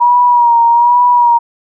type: tone with vibrato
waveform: sine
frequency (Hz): 955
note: A#5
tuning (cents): +42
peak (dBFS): -5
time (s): 0-1.39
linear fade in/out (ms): 20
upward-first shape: sine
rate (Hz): 1.2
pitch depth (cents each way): 42
effects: none